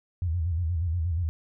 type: tone with vibrato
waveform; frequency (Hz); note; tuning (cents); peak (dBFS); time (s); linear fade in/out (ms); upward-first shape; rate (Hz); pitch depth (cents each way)
sine; 84.3; E2; +39; -24; 0.22-1.29; 0; square; 8.4; 100
effects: none